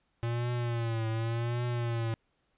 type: tone with vibrato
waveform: square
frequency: 116.54 Hz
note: A#2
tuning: in tune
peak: -30 dBFS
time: 0.23-2.14 s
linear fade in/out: 0 ms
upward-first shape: triangle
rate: 0.88 Hz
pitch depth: 80 cents each way
effects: pink hiss -75 dBFS RMS until 2.57 s + resampled to 8000 Hz